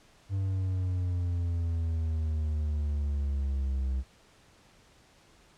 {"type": "exponential sweep", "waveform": "triangle", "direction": "down", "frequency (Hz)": [97.8, 64.5], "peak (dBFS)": -25, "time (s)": [0.29, 4.04], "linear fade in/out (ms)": 50, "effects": ["pink hiss -60 dBFS RMS until 5.57 s", "low-pass 8000 Hz 12 dB/octave"]}